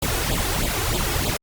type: noise with flanger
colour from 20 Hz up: pink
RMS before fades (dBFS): -23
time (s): 0.02-1.37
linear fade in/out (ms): 5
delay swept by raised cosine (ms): 0.25 to 2.75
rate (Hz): 3.2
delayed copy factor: +0.85
effects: Opus 48 kbps